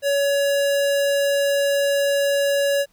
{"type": "tone", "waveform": "square", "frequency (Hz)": 563, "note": "C#5", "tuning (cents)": 27, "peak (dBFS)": -18, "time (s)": [0.02, 2.86], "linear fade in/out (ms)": 50, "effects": ["pink hiss -62 dBFS RMS until 2.92 s"]}